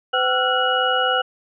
sine tone cluster, 509 / 764 / 1354 / 1457 / 2910 Hz, C5 / G5 / E6 / F#6 / F#7, -48 / -45 / +46 / -27 / -29 cents, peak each -23 dBFS, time 0.13-1.22 s, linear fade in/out 10 ms, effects none

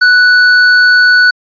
sine tone with hard clipping, 1482 Hz, F#6, 2 cents sharp, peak -5 dBFS, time 0.01-1.31 s, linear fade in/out 10 ms, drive 18 dB, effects resampled to 11025 Hz

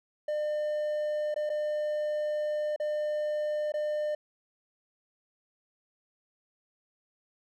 triangle tone with dropouts, 602 Hz, D5, 43 cents sharp, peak -26 dBFS, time 0.28-4.15 s, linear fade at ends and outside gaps 5 ms, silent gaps 1.343-1.361 / 1.494-1.499 / 2.762-2.799 / 3.721-3.739 s, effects none

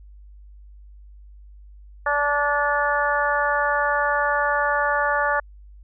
harmonic tone, 290 Hz, D4, 22 cents flat, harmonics 2 / 3 / 4 / 5 / 6, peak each -25 / -25 / -25 / -25 / -25 dBFS, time 2.06-5.4 s, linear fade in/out 5 ms, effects added 50 Hz sine -42 dBFS peak until 5.83 s

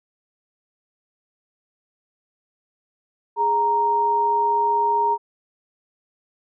sine tone pair together, 416 / 932.3 Hz, G#4 / A#5, +3 / 0 cents, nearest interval octave + major second, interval 1397 cents, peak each -26 / -17 dBFS, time 3.36-5.18 s, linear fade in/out 50 ms, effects none

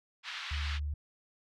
white band-pass noise, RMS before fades -41 dBFS, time 0.23-0.8 s, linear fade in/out 50 ms, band 1100 to 3800 Hz, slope 24 dB/octave
sine tone, 73.42 Hz, D2, in tune, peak -32 dBFS, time 0.51-0.94 s, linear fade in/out 5 ms
effects none

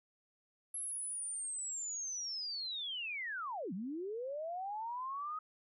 sine linear two-way sweep, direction down then up, 11175 to 170 to 1268 Hz, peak -38 dBFS, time 0.74-5.39 s, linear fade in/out 5 ms, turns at 3.73 s, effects none

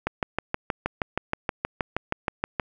click train, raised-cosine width 0.5 ms, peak -9 dBFS, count 17, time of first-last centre 0.07-2.598 s, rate 6.33 Hz, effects none

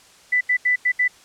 sine tone bursts at uneven times, 1989 Hz, B6, 12 cents sharp, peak -15 dBFS, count 5, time 0.32-0.41 / 0.49-0.57 / 0.65-0.76 / 0.85-0.92 / 0.99-1.08 s, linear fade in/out 10 ms, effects white hiss -50 dBFS RMS until 1.24 s + low-pass 8000 Hz 12 dB/octave

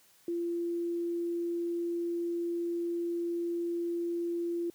sine tone, 342.5 Hz, F4, 34 cents flat, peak -30 dBFS, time 0.28-4.7 s, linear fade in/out 2 ms, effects white hiss -63 dBFS RMS until 4.74 s + high-pass 80 Hz 12 dB/octave

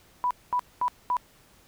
sine tone bursts, 987.8 Hz, B5, in tune, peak -22 dBFS, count 4, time 0.24-1.168 s, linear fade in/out 0 ms, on 67 ms, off 220 ms, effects pink hiss -58 dBFS RMS until 1.67 s

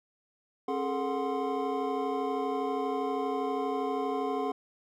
triangle tone cluster, 270.2 / 419.7 / 452.2 / 734 / 1046 Hz, C#4 / G#4 / A4 / F#5 / C6, -44 / +18 / +47 / -14 / -1 cents, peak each -33 / -31 / -36 / -33 / -35 dBFS, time 0.68-4.52 s, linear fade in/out 5 ms, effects none

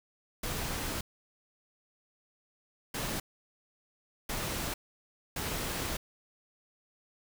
pink noise bursts at uneven times, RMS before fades -35 dBFS, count 4, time 0.43-1.01 / 2.94-3.2 / 4.29-4.74 / 5.36-5.97 s, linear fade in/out 5 ms, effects none

